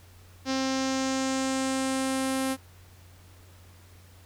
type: tone with low-pass filter sweep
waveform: sawtooth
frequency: 264.9 Hz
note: C4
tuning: 22 cents sharp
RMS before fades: -28 dBFS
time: 0.45-2.57 s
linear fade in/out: 50 ms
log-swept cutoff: 5400 to 11000 Hz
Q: 2.6
effects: added 90 Hz sine -51 dBFS peak until 4.25 s + pink hiss -57 dBFS RMS until 4.25 s